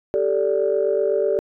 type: chord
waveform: sine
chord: G suspended second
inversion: none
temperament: equal with one note detuned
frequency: 392 / 440 / 580.9 Hz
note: G4 / A4 / D5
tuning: 0 / 0 / -19 cents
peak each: -21 dBFS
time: 0.14-1.39 s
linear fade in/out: 0 ms
effects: tanh soft clip ceiling -9 dBFS